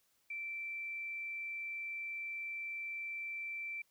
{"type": "tone", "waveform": "sine", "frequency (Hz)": 2338, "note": "D7", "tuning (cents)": -8, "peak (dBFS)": -39, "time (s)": [0.3, 3.82], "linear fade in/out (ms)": 5, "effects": ["white hiss -75 dBFS RMS until 3.9 s"]}